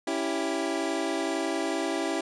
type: chord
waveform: 25% pulse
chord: C# diminished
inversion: none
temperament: equal with one note detuned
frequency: 278.8 / 329.6 / 392 Hz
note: C#4 / E4 / G4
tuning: +10 / 0 / 0 cents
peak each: -29 / -26 / -29 dBFS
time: 0.07-2.21 s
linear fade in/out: 5 ms
effects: resampled to 22050 Hz